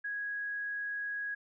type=tone; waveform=sine; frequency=1658 Hz; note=G#6; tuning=3 cents flat; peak=-34 dBFS; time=0.04-1.35 s; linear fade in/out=10 ms; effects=none